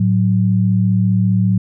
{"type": "tone pair together", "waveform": "sine", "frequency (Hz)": [110, 185], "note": ["A2", "F#3"], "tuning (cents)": [0, 0], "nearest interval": "major sixth", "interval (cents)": 900, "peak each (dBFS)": -14, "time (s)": [0, 1.58], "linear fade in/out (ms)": 5, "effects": []}